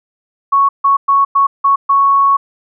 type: tone bursts at uneven times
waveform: sine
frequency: 1108.7 Hz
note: C#6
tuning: in tune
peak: -7 dBFS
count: 6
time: 0.52-0.69 / 0.84-0.97 / 1.08-1.25 / 1.35-1.47 / 1.64-1.76 / 1.89-2.37 s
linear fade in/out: 10 ms
effects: none